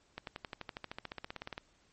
accelerating click train, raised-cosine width 0.3 ms, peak -24 dBFS, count 21, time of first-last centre 0.18-1.579 s, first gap 92 ms, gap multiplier 0.97, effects pink hiss -69 dBFS RMS until 1.92 s + MP3 32 kbps

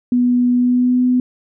sine tone with pitch glide, 245.8 to 250.4 Hz, B3 to B3, -8 to +24 cents, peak -11 dBFS, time 0.12-1.2 s, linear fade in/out 2 ms, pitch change +32 cents, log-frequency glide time 0.54-1.02 s, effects none

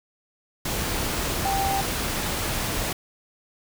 sine tone in noise, 784 Hz, G5, in tune, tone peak -23 dBFS, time 1.45-1.81 s, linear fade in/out 5 ms, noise pink, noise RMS -27 dBFS, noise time 0.65-2.93 s, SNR +1 dB, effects none

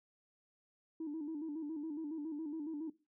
sine tone with vibrato, 307.2 Hz, D#4, 22 cents flat, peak -37 dBFS, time 1-2.9 s, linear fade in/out 5 ms, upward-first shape square, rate 7.2 Hz, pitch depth 85 cents each way, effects noise-tail reverb RT60 0.3 s tail -19 dB re dry + tanh soft clip ceiling -35 dBFS

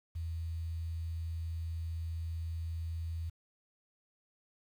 sine tone with quantisation, 82.41 Hz, E2, in tune, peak -35 dBFS, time 0.15-3.3 s, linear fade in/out 10 ms, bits 10, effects none

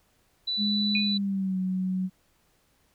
sine tone, 3969 Hz, B7, 8 cents sharp, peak -26 dBFS, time 0.47-1.18 s, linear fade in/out 10 ms
sine tone with pitch glide, 207.7 to 186.11 Hz, G#3 to F#3, 0 to +10 cents, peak -25 dBFS, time 0.57-2.1 s, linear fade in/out 50 ms, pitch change -190 cents, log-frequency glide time 1.01-1.58 s
sine tone with exponential decay, 2476 Hz, D#7, 9 cents flat, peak -22 dBFS, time 0.95-1.18 s, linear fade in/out 2 ms, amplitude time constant 49 ms
effects pink hiss -67 dBFS RMS until 2.94 s

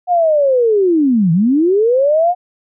sine linear two-way sweep, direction down then up, 730 to 157 to 730 Hz, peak -9 dBFS, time 0.07-2.35 s, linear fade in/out 50 ms, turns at 1.32 s, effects none

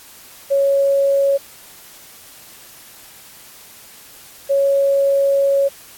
sine tone pair in turn, 554.4 / 554.4 Hz, C#5 / C#5, 0 / 0 cents, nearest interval unison, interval 0 cents, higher neither, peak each -12 dBFS, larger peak neither, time 0.5-1.38 / 4.49-5.69 s, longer second, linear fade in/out 20 ms, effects white hiss -42 dBFS RMS until 5.97 s + AAC 64 kbps

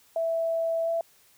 sine tone with pitch glide, 659.3 to 666.2 Hz, E5 to E5, 0 to +18 cents, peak -24 dBFS, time 0.16-1.01 s, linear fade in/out 2 ms, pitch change +18 cents, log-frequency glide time 0.84-0.89 s, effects white hiss -60 dBFS RMS until 1.37 s

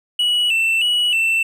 triangle tone with vibrato, 2800 Hz, F7, 4 cents sharp, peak -13 dBFS, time 0.19-1.43 s, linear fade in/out 5 ms, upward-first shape square, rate 1.6 Hz, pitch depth 78 cents each way, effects none

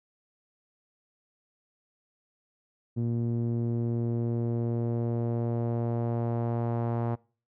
sawtooth tone with low-pass filter sweep, 117.3 Hz, A#2, 11 cents sharp, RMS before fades -29 dBFS, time 2.96-7.16 s, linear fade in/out 20 ms, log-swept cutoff 280 to 880 Hz, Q 1.4, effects noise-tail reverb RT60 0.4 s tail -24 dB re dry

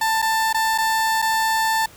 30% pulse tone with dropouts, 888 Hz, A5, 16 cents sharp, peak -15 dBFS, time 0.01-1.86 s, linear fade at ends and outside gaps 5 ms, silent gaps 0.219-0.224 / 0.529-0.544 / 0.779-0.783 / 1.219-1.223 s, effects pink hiss -46 dBFS RMS until 1.96 s

